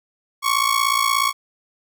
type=ring-modulated tone; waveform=sawtooth; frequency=1108.7 Hz; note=C#6; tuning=in tune; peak=-10 dBFS; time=0.42-1.33 s; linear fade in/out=50 ms; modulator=28.4 Hz; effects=none

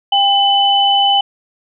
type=tone pair together; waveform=sine; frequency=797 / 3009 Hz; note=G5 / F#7; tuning=+28 / +28 cents; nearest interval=octave + major seventh; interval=2300 cents; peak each=-12 dBFS; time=0.12-1.21 s; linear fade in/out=5 ms; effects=none

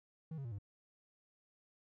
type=tone with pitch steps; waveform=triangle; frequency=160.2 / 137.07 / 117.27 / 100.34 Hz; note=E3 / C#3 / A#2 / G2; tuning=-49 / -19 / +11 / +41 cents; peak=-39 dBFS; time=0.31-0.586 s; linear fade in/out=5 ms; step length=69 ms; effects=none

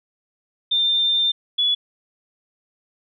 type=tone pair in turn; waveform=sine; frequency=3595 / 3411 Hz; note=A7 / G#7; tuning=+36 / +46 cents; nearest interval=minor second; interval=90 cents; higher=first; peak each=-16 / -16 dBFS; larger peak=neither; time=0.71-1.32 / 1.58-1.75 s; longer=first; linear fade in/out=10 ms; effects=none

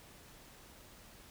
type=silence; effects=pink hiss -57 dBFS RMS until 1.3 s

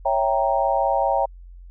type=chord; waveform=sine; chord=C# diminished seventh; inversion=none; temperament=equal; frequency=554.4 / 659.3 / 784 / 932.3 Hz; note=C#5 / E5 / G5 / Bb5; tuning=0 / 0 / 0 / 0 cents; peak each=-23 / -24 / -22 / -24 dBFS; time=0.05-1.26 s; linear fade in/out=10 ms; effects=added 44 Hz sine -39 dBFS peak until 1.7 s

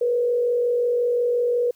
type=tone with frequency modulation; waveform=sine; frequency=483.7 Hz; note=B4; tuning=36 cents flat; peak=-18 dBFS; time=0.01-1.71 s; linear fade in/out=5 ms; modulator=45.6 Hz; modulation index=0.4; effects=white hiss -61 dBFS RMS until 1.75 s

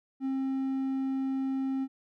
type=tone; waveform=triangle; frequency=266.9 Hz; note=C4; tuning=35 cents sharp; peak=-26 dBFS; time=0.2-1.88 s; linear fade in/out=50 ms; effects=none

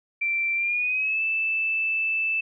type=tone with pitch glide; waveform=sine; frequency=2349 to 2637 Hz; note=D7 to E7; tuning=0 to 0 cents; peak=-22 dBFS; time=0.21-2.41 s; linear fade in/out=10 ms; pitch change=+200 cents; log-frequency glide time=0.55-1.22 s; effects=none

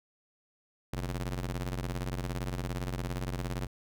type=ring-modulated tone; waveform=sawtooth; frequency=90.4 Hz; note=F#2; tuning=40 cents flat; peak=-26 dBFS; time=0.93-3.67 s; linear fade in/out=5 ms; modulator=36.5 Hz; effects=none

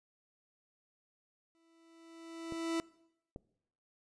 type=tone with exponential growth; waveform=40% pulse; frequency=330 Hz; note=E4; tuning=2 cents sharp; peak=-30 dBFS; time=1.55-2.8 s; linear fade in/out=0 ms; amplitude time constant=270 ms
type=clicks; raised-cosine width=2 ms; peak=-31 dBFS; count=2; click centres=2.523 / 3.361 s
effects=noise-tail reverb RT60 0.8 s tail -22 dB re dry + resampled to 22050 Hz

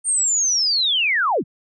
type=linear sweep; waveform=sine; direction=down; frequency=8890 to 98 Hz; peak=-16 dBFS; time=0.04-1.44 s; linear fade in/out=50 ms; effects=none

